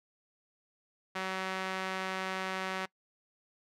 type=tone with band-pass filter; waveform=sawtooth; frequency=188.7 Hz; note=F#3; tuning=34 cents sharp; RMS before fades=-36 dBFS; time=1.15-2.86 s; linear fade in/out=10 ms; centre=1700 Hz; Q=0.82; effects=noise-tail reverb RT60 0.1 s tail -23 dB re dry